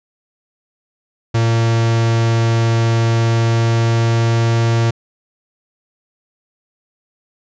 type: tone with pitch glide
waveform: 45% pulse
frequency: 114.6 to 115.33 Hz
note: A#2 to A#2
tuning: -29 to -18 cents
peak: -12 dBFS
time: 1.34-4.91 s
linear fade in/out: 10 ms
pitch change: +11 cents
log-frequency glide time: 2.97-4.6 s
effects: resampled to 16000 Hz